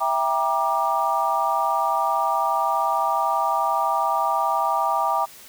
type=chord; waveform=sine; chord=E half-diminished seventh; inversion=none; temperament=just; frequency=659.3 / 791.1 / 949.3 / 1186.7 Hz; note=E5 / G5 / Bb5 / D6; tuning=0 / +16 / +31 / +18 cents; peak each=-27 / -24 / -24 / -24 dBFS; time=0-5.26 s; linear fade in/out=20 ms; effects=white hiss -45 dBFS RMS until 5.48 s